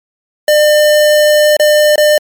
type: tone with dropouts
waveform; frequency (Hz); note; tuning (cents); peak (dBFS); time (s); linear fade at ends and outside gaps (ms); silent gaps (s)
square; 601; D5; +40; -6; 0.48-2.18; 2; 1.567-1.597 / 1.958-1.979
effects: MP3 96 kbps

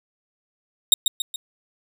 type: tone with echo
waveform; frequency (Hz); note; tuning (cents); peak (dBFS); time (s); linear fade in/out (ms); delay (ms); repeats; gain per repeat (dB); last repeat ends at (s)
sawtooth; 3729; A#7; 0; -7; 0.92-0.94; 2; 140; 3; -6; 1.36
effects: none

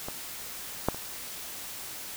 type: clicks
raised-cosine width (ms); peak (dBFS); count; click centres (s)
1; -21 / -9 / -25; 3; 0.085 / 0.886 / 0.946
effects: white hiss -40 dBFS RMS until 2.16 s

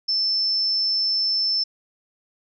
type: tone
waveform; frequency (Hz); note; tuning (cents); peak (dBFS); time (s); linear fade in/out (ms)
sine; 5300; E8; +9; -19; 0.08-1.64; 10
effects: none

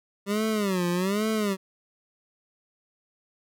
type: tone with vibrato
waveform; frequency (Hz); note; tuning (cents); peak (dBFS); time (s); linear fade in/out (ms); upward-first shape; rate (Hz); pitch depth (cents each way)
25% pulse; 196; G3; 0; -20; 0.26-1.57; 50; sine; 1.2; 200
effects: none

